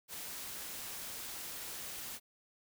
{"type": "noise", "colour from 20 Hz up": "white", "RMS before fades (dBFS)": -44, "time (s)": [0.08, 2.2], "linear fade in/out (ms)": 50, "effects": []}